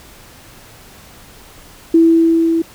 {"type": "tone with level ramp", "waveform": "sine", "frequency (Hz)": 329.6, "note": "E4", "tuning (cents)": 0, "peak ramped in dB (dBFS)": [-5, -12], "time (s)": [1.94, 2.62], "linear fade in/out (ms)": 5, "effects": ["pink hiss -41 dBFS RMS until 2.74 s"]}